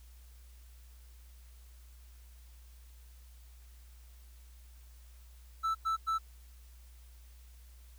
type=tone bursts; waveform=triangle; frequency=1320 Hz; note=E6; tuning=2 cents sharp; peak=-27 dBFS; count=3; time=5.63-6.186 s; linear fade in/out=20 ms; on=120 ms; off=98 ms; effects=added 60 Hz sine -52 dBFS peak until 7.98 s + white hiss -65 dBFS RMS until 7.98 s